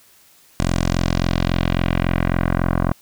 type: tone with low-pass filter sweep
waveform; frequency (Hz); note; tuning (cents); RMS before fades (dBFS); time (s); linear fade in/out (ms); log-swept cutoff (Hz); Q
10% pulse; 43.65; F1; 0; -19; 0.6-2.92; 0; 8400 to 1200; 1.5
effects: white hiss -52 dBFS RMS until 3.01 s